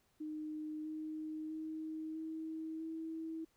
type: tone with pitch steps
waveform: sine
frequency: 307.5 / 311.3 / 315.1 / 318.9 / 322.8 Hz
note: D#4 / D#4 / D#4 / D#4 / E4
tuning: -20 / +1 / +22 / +43 / -36 cents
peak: -40 dBFS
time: 0.2-3.45 s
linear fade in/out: 10 ms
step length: 650 ms
effects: pink hiss -75 dBFS RMS until 3.56 s